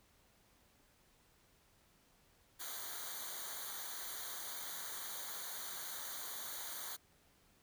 white noise with comb filter, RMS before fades -45 dBFS, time 2.59-6.97 s, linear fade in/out 20 ms, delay 0.38 ms, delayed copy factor -0.9, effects pink hiss -70 dBFS RMS until 7.62 s

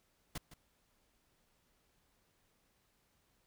pink noise with echo, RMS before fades -41 dBFS, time 0.35-0.38 s, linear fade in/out 5 ms, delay 160 ms, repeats 1, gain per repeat -14 dB, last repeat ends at 0.54 s, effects pink hiss -75 dBFS RMS until 3.46 s

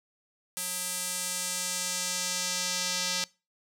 square tone with band-pass filter sweep, 181 Hz, F#3, 38 cents flat, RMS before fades -32 dBFS, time 0.57-3.24 s, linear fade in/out 0 ms, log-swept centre 10000 to 5300 Hz, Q 1.5, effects noise-tail reverb RT60 0.3 s tail -23 dB re dry

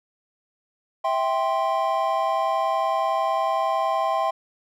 triangle chord, C major, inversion first, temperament just, 654.1 / 784.9 / 1046.5 Hz, E5 / G5 / C6, -14 / +2 / 0 cents, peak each -23 dBFS, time 1.04-4.31 s, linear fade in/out 10 ms, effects none

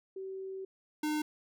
sine / square tone pair in turn, 382.7 / 303.7 Hz, G4 / D#4, -42 / -42 cents, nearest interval major third, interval 400 cents, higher first, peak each -38 / -31 dBFS, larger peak second, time 0.16-0.65 / 1.03-1.22 s, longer first, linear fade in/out 5 ms, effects none

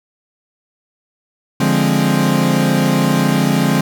40% pulse chord, D half-diminished seventh, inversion none, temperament equal, 146.83 / 174.61 / 207.7 / 261.6 Hz, D3 / F3 / Ab3 / C4, 0 / 0 / 0 / 0 cents, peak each -17 dBFS, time 1.6-3.81 s, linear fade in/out 5 ms, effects none

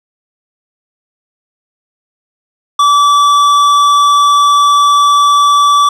sine tone with tanh clipping, 1155 Hz, D6, 29 cents flat, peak -7 dBFS, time 2.79-5.89 s, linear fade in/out 5 ms, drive 13 dB, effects none

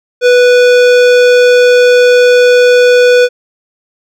sine tone with hard clipping, 492.8 Hz, B4, 4 cents flat, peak -5 dBFS, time 0.21-3.29 s, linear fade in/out 50 ms, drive 17 dB, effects none

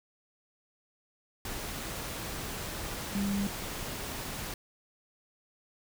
sine tone in noise, 200 Hz, G3, 35 cents sharp, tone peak -28 dBFS, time 3.15-3.47 s, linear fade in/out 2 ms, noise pink, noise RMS -38 dBFS, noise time 1.45-4.54 s, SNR +7 dB, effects none

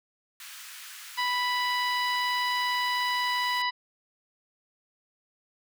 pink high-pass noise, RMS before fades -44 dBFS, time 0.4-3.62 s, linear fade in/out 2 ms, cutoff 1400 Hz, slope 24 dB/octave
harmonic tone, 987.8 Hz, B5, in tune, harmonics 1 / 2 / 3 / 4 / 5, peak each -28 / -30 / -35 / -36 / -37 dBFS, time 1.17-3.71 s, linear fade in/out 20 ms
effects none

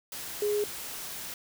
sine tone in noise, 415.3 Hz, G#4, in tune, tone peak -25 dBFS, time 0.42-0.64 s, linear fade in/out 2 ms, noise white, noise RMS -39 dBFS, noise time 0.12-1.34 s, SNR +11 dB, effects none

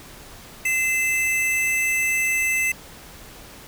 square tone pair together, 2056 / 2637 Hz, C7 / E7, -31 / 0 cents, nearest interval major third, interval 431 cents, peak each -23 / -23 dBFS, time 0.65-2.72 s, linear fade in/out 5 ms, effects pink hiss -43 dBFS RMS until 3.67 s

